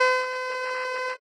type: tone with ADSR envelope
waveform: 15% pulse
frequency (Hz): 510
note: C5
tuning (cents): -44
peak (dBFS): -9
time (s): 0-1.17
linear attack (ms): 10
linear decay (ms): 250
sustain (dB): -12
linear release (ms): 55
effects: low-pass 4000 Hz 12 dB/octave + AAC 32 kbps